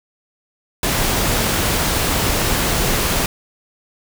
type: noise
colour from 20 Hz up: pink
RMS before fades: -18 dBFS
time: 0.83-3.26 s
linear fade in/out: 2 ms
effects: none